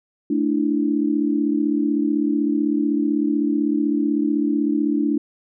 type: chord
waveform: sine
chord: A suspended fourth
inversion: none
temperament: equal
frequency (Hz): 220 / 293.7 / 329.6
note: A3 / D4 / E4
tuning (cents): 0 / 0 / 0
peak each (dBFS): -24 / -19 / -24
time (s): 0.3-5.18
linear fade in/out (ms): 5
effects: none